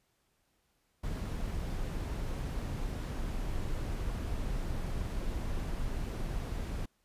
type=noise; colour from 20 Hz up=brown; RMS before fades=-35 dBFS; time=1.03-6.86 s; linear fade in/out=10 ms; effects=pink hiss -75 dBFS RMS until 7.04 s + resampled to 32000 Hz